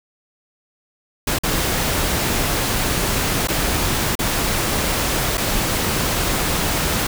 pink noise with dropouts, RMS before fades -20 dBFS, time 1.27-7.07 s, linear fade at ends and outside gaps 5 ms, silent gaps 1.387-1.434 / 3.474-3.484 / 4.154-4.19 / 5.373-5.378 s, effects none

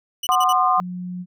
sawtooth tone bursts, 2960 Hz, F#7, in tune, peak -21 dBFS, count 4, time 0.23-0.527 s, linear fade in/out 5 ms, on 39 ms, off 47 ms
sine chord, C diminished, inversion second, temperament equal with one note detuned, 740 / 1046.5 / 1216.8 Hz, Gb5 / C6 / Eb6, 0 / 0 / -39 cents, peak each -19 dBFS, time 0.29-0.8 s, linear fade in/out 0 ms
sine tone, 180 Hz, F#3, 47 cents flat, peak -27 dBFS, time 0.77-1.26 s, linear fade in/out 50 ms
effects none

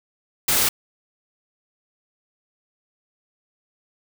white noise, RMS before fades -19 dBFS, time 0.48-0.69 s, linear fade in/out 5 ms, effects none

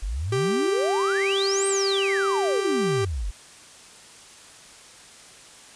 sine exponential two-way sweep, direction up then down, 42.21 to 8790 to 42.21 Hz, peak -25 dBFS, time 0.02-3.31 s, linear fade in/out 10 ms, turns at 1.67 s
45% pulse tone, 392 Hz, G4, in tune, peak -22 dBFS, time 0.32-3.05 s, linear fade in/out 5 ms
effects white hiss -47 dBFS RMS until 5.75 s + resampled to 22050 Hz

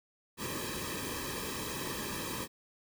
pink noise with comb filter, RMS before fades -38 dBFS, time 0.37-2.48 s, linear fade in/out 50 ms, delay 1.4 ms, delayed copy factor -0.95, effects none

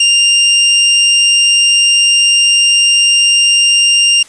sawtooth tone, 2796 Hz, F7, 1 cent sharp, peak -3 dBFS, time 0-4.23 s, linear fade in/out 5 ms, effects white hiss -39 dBFS RMS until 4.28 s + resampled to 22050 Hz

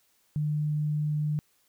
sine tone, 150.4 Hz, D3, 42 cents sharp, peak -25 dBFS, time 0.36-1.39 s, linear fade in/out 0 ms, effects white hiss -68 dBFS RMS until 1.68 s

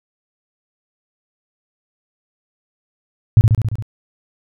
sine tone with echo, 110 Hz, A2, in tune, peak -3 dBFS, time 3.37-3.41 s, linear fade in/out 0 ms, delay 69 ms, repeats 6, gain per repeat -3 dB, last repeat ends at 3.824 s, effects none

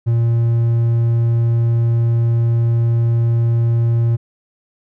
triangle tone, 116.54 Hz, A#2, in tune, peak -10 dBFS, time 0.06-4.17 s, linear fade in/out 20 ms, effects none

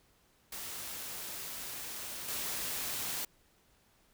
white noise with level steps, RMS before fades -42 / -37 dBFS, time 0.52-3.25 s, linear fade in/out 5 ms, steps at 2.28 s, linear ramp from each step 5 ms, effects pink hiss -68 dBFS RMS until 4.13 s

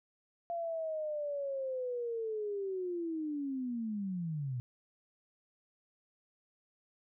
sine linear sweep, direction down, 689 to 119.1 Hz, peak -34 dBFS, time 0.5-4.6 s, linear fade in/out 0 ms, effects none

